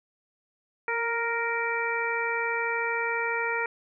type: harmonic tone with a mistuned harmonic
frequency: 466.2 Hz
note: A#4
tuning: in tune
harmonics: 1 / 2 / 3 / 4 / 5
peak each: -32 / -32 / -32 / -32 / -32 dBFS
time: 0.88-3.66 s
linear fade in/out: 2 ms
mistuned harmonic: 1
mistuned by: -15 cents
effects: none